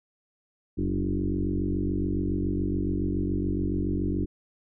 sine tone with frequency modulation, 185 Hz, F#3, in tune, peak -24 dBFS, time 0.77-4.26 s, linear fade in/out 20 ms, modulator 47.1 Hz, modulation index 3.6, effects none

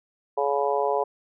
harmonic tone, 141.1 Hz, C#3, 31 cents sharp, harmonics 3 / 4 / 5 / 6 / 7, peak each -26 / -27 / -28 / -29 / -29 dBFS, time 0.37-1.04 s, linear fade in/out 10 ms, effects none

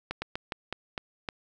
slowing click train, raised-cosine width 0.3 ms, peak -16 dBFS, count 7, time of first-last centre 0.11-1.288 s, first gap 110 ms, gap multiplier 1.23, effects none

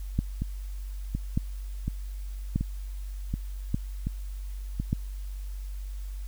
two click trains, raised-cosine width 5 ms, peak -12 / -17 dBFS, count 5 / 7, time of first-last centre 0.19-4.929 / 0.42-4.8 s, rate 0.844 / 1.37 Hz, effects added 48 Hz sine -33 dBFS peak until 6.27 s + white hiss -56 dBFS RMS until 6.27 s

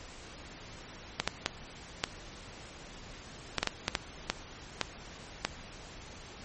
clicks, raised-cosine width 0.2 ms, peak -9 dBFS, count 12, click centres 1.2 / 1.276 / 1.461 / 2.039 / 3.583 / 3.63 / 3.673 / 3.881 / 3.952 / 4.3 / 4.813 / 5.45 s, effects pink hiss -48 dBFS RMS until 6.44 s + MP3 32 kbps

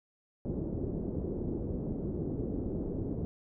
white low-pass noise, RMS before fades -35 dBFS, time 0.45-3.25 s, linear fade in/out 0 ms, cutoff 380 Hz, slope 24 dB/octave, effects none

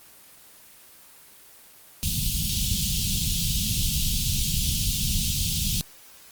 pink band-stop noise, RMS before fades -25 dBFS, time 2.03-5.81 s, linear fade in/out 0 ms, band 210 to 2900 Hz, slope 48 dB/octave, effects white hiss -50 dBFS RMS until 6.31 s + Opus 24 kbps

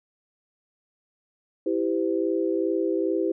sine chord, C major, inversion first, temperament equal with one note detuned, 329.6 / 392 / 510.1 Hz, E4 / G4 / C5, 0 / 0 / -44 cents, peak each -25 / -26 / -29 dBFS, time 1.66-3.32 s, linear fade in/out 5 ms, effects none

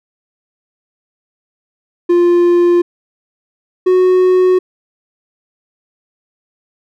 triangle tone pair in turn, 349.2 / 368 Hz, F4 / F#4, 0 / -9 cents, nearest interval minor second, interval 91 cents, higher second, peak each -5 dBFS, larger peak neither, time 2.09-2.82 / 3.86-4.59 s, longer neither, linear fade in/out 10 ms, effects none

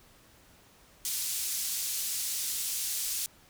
pink band-pass noise, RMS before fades -33 dBFS, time 1.05-3.26 s, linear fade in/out 0 ms, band 5800 to 16000 Hz, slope 12 dB/octave, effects pink hiss -59 dBFS RMS until 3.49 s

